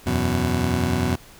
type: chord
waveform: 20% pulse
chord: E suspended second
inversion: none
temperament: just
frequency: 82.41 / 92.71 / 123.61 Hz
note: E2 / F#2 / B2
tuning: 0 / +4 / +2 cents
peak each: -20 dBFS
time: 0.06-1.16 s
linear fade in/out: 10 ms
effects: pink hiss -47 dBFS RMS until 1.39 s